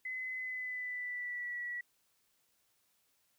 sine tone with pitch glide, 2030 to 1939.4 Hz, B6 to B6, +47 to -32 cents, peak -37 dBFS, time 0.05-1.81 s, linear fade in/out 5 ms, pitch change -79 cents, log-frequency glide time 0.38-1.6 s, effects white hiss -75 dBFS RMS until 3.38 s

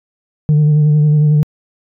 sine tone with vibrato, 150.4 Hz, D3, 42 cents sharp, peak -5 dBFS, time 0.49-1.43 s, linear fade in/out 0 ms, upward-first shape sine, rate 11 Hz, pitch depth 27 cents each way, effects tanh soft clip ceiling -6 dBFS

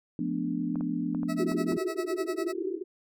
sine chord, B half-diminished seventh, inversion second, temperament equal with one note detuned, 174.61 / 216 / 246.9 / 293.7 Hz, F3 / A3 / B3 / D4, 0 / -32 / 0 / 0 cents, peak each -34 / -36 / -32 / -32 dBFS, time 0.19-1.77 s, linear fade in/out 2 ms
clicks, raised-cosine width 1 ms, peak -28 dBFS, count 6, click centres 0.757 / 0.809 / 1.148 / 1.232 / 1.519 / 1.722 s
20% pulse tone with tremolo, 648 Hz, E5, 30 cents flat, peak -28 dBFS, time 1.28-2.53 s, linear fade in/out 20 ms, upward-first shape sine, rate 10 Hz, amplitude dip 100%
white band-pass noise, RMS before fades -32 dBFS, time 1.38-2.84 s, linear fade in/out 20 ms, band 330 to 390 Hz, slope 96 dB/octave
effects none

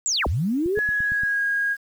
sine linear two-way sweep, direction down then up, 7820 to 53.4 to 438.5 Hz, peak -20 dBFS, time 0.06-0.79 s, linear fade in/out 0 ms, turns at 0.27 s
click train, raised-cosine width 5 ms, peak -24 dBFS, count 6, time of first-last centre 0.66-1.235 s, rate 8.7 Hz
sine tone with pitch glide, 1684 to 1636.1 Hz, G#6 to G#6, +24 to -26 cents, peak -20 dBFS, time 0.75-1.77 s, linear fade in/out 50 ms, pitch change -50 cents, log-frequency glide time 0.86-1.43 s
effects 8-bit

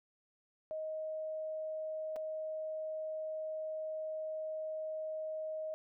sine tone with dropouts, 627 Hz, D#5, 13 cents sharp, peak -37 dBFS, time 0.71-5.74 s, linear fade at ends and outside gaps 0 ms, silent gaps 2.16-2.164 s, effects none

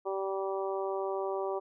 harmonic tone, 193.6 Hz, G3, 21 cents flat, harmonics 2 / 3 / 4 / 5 / 6, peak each -33 / -37 / -39 / -41 / -43 dBFS, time 0.05-1.6 s, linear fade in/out 20 ms, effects none

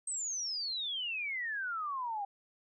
sine exponential sweep, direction down, 8390 to 784 Hz, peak -34 dBFS, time 0.07-2.25 s, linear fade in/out 5 ms, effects none

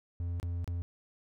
triangle tone with dropouts, 86.5 Hz, F2, 16 cents flat, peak -30 dBFS, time 0.2-0.82 s, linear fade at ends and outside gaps 0 ms, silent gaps 0.399-0.429 / 0.644-0.677 s, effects none

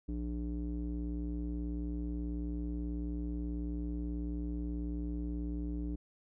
square tone with low-pass filter, 59.2 Hz, A#1, 27 cents sharp, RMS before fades -37 dBFS, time 0.08-5.96 s, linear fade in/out 10 ms, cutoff 300 Hz, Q 3.6, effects none

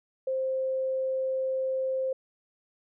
sine tone, 525 Hz, C5, 6 cents sharp, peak -26 dBFS, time 0.27-2.13 s, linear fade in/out 5 ms, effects none

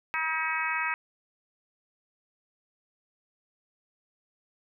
harmonic tone, 319.2 Hz, D#4, 44 cents sharp, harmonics 3 / 4 / 5 / 6 / 7 / 8, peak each -34 / -34 / -34 / -34 / -34 / -34 dBFS, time 0.14-0.94 s, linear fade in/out 0 ms, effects none

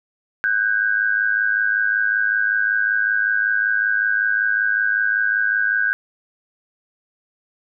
sine tone pair together, 1505.7 / 1611 Hz, F#6 / G6, +30 / +47 cents, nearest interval minor second, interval 117 cents, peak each -19 dBFS, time 0.44-5.93 s, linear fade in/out 0 ms, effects none

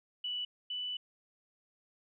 sine tone pair in turn, 2960 / 2979 Hz, F#7 / F#7, 0 / +11 cents, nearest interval unison, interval 11 cents, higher second, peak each -34 / -35 dBFS, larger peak first, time 0.24-0.45 / 0.7-0.97 s, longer second, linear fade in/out 5 ms, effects none

